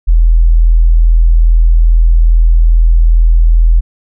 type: tone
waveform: sine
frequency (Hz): 41.2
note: E1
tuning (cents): 0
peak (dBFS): -3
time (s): 0.07-3.81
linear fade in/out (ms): 20
effects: none